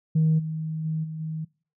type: tone with level steps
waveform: sine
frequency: 158.1 Hz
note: D#3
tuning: 28 cents sharp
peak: -16 / -27 / -24 / -31 / -28 dBFS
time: 0.15-1.45 s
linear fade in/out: 10 ms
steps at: 0.38 / 0.84 / 1.03 / 1.19 s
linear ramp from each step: 20 ms
effects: noise-tail reverb RT60 0.4 s tail -24 dB re dry + tanh soft clip ceiling -14 dBFS